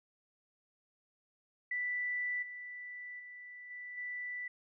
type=tone with level steps; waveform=sine; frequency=1975.5 Hz; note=B6; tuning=in tune; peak=-33 / -43 / -47 / -43 / -38 dBFS; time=1.71-4.48 s; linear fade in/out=5 ms; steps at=2.42 / 3.19 / 3.7 / 3.97 s; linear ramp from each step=10 ms; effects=none